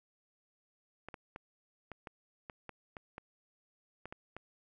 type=clicks; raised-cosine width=0.5 ms; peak=-29 dBFS; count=12; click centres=1.086 / 1.142 / 1.361 / 1.917 / 2.072 / 2.498 / 2.693 / 2.968 / 3.181 / 4.056 / 4.125 / 4.366 s; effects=none